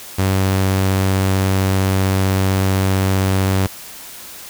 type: tone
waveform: sawtooth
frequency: 95.6 Hz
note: G2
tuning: 43 cents flat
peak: -10 dBFS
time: 0.18-3.67 s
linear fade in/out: 10 ms
effects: white hiss -35 dBFS RMS until 4.49 s